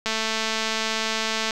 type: click train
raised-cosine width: 0.2 ms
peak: -8 dBFS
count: 321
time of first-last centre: 0.06-1.508 s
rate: 221 Hz
effects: none